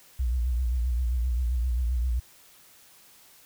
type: tone with vibrato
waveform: sine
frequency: 61 Hz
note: B1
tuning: 21 cents flat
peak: -23 dBFS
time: 0.19-2.2 s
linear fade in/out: 10 ms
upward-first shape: triangle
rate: 7.6 Hz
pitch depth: 120 cents each way
effects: white hiss -55 dBFS RMS until 3.45 s